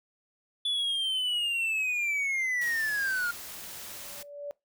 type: linear sweep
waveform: triangle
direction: down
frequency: 3454 to 1400 Hz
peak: -25 dBFS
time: 0.65-3.31 s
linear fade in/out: 5 ms
type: noise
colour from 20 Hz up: white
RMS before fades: -42 dBFS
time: 2.61-4.23 s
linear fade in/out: 5 ms
type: tone with exponential growth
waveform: sine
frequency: 577 Hz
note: D5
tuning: 31 cents flat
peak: -32 dBFS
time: 3.72-4.51 s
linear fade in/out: 0 ms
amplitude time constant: 170 ms
effects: noise-tail reverb RT60 0.2 s tail -23 dB re dry